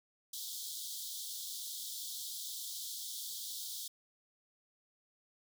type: high-pass noise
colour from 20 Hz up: pink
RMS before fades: -43 dBFS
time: 0.33-3.88 s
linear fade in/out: 5 ms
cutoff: 3300 Hz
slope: 96 dB/octave
effects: none